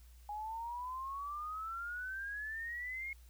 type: exponential sweep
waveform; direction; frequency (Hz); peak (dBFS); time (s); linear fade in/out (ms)
sine; up; 825 to 2173; -39; 0.29-3.13; 2
effects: added 60 Hz sine -55 dBFS peak until 3.29 s + white hiss -68 dBFS RMS until 3.29 s